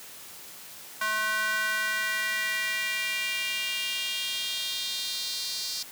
square tone with high-pass filter sweep, 215.6 Hz, A3, 35 cents flat, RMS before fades -30 dBFS, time 1.01-5.83 s, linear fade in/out 5 ms, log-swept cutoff 1300 to 4700 Hz, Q 3.4, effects white hiss -45 dBFS RMS until 5.91 s + high-pass 80 Hz 12 dB/octave

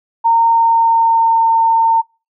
sine tone with pitch glide, 919 to 908.4 Hz, A#5 to A#5, -25 to -45 cents, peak -8 dBFS, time 0.24-2.02 s, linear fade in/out 20 ms, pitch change -20 cents, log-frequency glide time 0.47-1.51 s, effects noise-tail reverb RT60 0.3 s tail -26 dB re dry

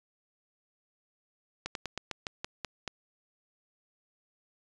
slowing click train, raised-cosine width 0.2 ms, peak -17 dBFS, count 9, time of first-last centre 1.66-2.877 s, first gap 92 ms, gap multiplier 1.14, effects resampled to 22050 Hz

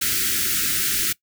white band-stop noise, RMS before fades -22 dBFS, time 0.01-1.13 s, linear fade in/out 10 ms, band 410 to 1300 Hz, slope 96 dB/octave, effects noise-tail reverb RT60 0.1 s tail -21 dB re dry

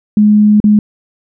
sine tone with dropouts, 210 Hz, G#3, 19 cents sharp, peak -4 dBFS, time 0.17-0.79 s, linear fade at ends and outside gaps 2 ms, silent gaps 0.602-0.641 s, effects none

